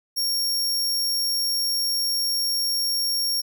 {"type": "tone", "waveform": "sawtooth", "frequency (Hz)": 5540, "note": "F8", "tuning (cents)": -15, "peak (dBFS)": -19, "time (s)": [0.16, 3.42], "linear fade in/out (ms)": 20, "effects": []}